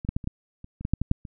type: clicks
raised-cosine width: 5 ms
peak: -22 / -13 / -13 / -25 / -15 / -28 / -25 / -15 / -9 / -13 / -7 / -26 dBFS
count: 12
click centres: 0.049 / 0.09 / 0.165 / 0.242 / 0.274 / 0.644 / 0.81 / 0.851 / 0.936 / 1.016 / 1.114 / 1.252 s
effects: none